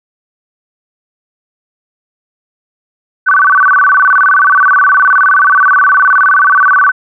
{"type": "tone with vibrato", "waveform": "sine", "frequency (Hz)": 1318.5, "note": "E6", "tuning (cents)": 0, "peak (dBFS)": -4, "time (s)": [3.26, 6.92], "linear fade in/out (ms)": 20, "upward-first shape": "square", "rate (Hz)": 19, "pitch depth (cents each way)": 240, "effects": []}